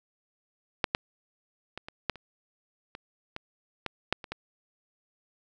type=clicks; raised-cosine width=0.3 ms; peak=-7 / -8 / -21 / -24 / -10 / -29 / -24 / -20 / -15 / -8 / -24 / -18 dBFS; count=12; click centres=0.842 / 0.949 / 1.776 / 1.885 / 2.097 / 2.157 / 2.951 / 3.364 / 3.863 / 4.126 / 4.242 / 4.32 s; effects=none